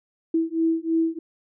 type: beating tone pair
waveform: sine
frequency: 325.3 / 328.4 Hz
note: E4 / E4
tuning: -23 / -6 cents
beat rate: 3.1 Hz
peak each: -23 dBFS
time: 0.34-1.19 s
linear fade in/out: 5 ms
effects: none